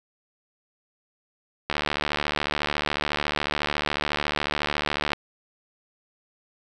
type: click train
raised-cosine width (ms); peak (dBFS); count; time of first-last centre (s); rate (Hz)
0.3; -8; 255; 1.7-5.132; 74
effects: none

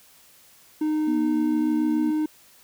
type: tone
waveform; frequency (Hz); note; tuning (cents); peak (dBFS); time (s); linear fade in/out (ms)
triangle; 307.7; D#4; -19; -19; 0.81-2.26; 5
type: tone with vibrato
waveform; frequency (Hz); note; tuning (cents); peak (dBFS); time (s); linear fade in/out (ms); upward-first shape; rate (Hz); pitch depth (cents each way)
sine; 240.8; B3; -44; -25; 1.07-2.11; 10; square; 5.5; 28
effects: white hiss -54 dBFS RMS until 2.63 s

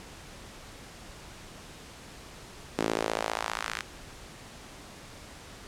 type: tone with high-pass filter sweep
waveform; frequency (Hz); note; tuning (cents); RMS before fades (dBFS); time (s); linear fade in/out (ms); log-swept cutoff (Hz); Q
sawtooth; 55; A1; 0; -32; 2.78-3.82; 0; 290 to 1700; 1.4
effects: pink hiss -47 dBFS RMS until 5.67 s + low-pass 9000 Hz 12 dB/octave

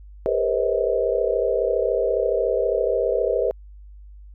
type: tone cluster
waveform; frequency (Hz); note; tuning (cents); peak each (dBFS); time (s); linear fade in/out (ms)
sine; 403.1 / 467 / 499.5 / 534 / 634; G4 / A#4 / B4 / C5 / D#5; +48 / +3 / +20 / +35 / +32; -25; 0.26-3.51; 0
effects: added 50 Hz sine -40 dBFS peak until 4.34 s

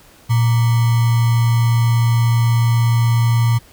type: tone with sample-and-hold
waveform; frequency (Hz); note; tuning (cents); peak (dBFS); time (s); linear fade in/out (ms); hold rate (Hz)
sine; 116.54; A#2; 0; -11; 0.29-3.59; 20; 1050
effects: pink hiss -47 dBFS RMS until 3.72 s

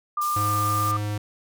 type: tone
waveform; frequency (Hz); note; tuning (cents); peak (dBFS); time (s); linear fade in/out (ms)
sine; 1197; D6; +33; -22; 0.17-0.97; 5
type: high-pass noise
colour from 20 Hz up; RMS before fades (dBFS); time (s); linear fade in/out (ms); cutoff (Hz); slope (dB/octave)
pink; -35; 0.21-0.92; 10; 6200; 12
type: tone with pitch glide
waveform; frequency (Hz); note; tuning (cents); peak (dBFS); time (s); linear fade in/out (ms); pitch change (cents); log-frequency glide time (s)
square; 103.83 to 104.43; G#2 to G#2; 0 to +10; -26; 0.36-1.18; 5; +10; 0.62-0.81
effects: none

